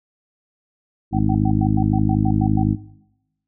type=harmonic tone; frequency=51.91 Hz; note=G#1; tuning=in tune; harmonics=1 / 2 / 3 / 4 / 5 / 6; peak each=-25 / -21 / -23 / -21 / -24 / -24 dBFS; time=1.11-2.77 s; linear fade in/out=50 ms
type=tone bursts; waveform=sine; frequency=764 Hz; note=G5; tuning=45 cents flat; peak=-25 dBFS; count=10; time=1.13-2.63 s; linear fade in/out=5 ms; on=60 ms; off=100 ms
effects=noise-tail reverb RT60 0.9 s tail -19 dB re dry